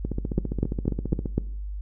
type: two click trains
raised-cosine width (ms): 3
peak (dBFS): -9 / -15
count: 5 / 19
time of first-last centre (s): 0.38-1.38 / 0.05-1.258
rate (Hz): 4 / 14.9
effects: noise-tail reverb RT60 0.6 s tail -20 dB re dry + added 50 Hz sine -30 dBFS peak until 1.81 s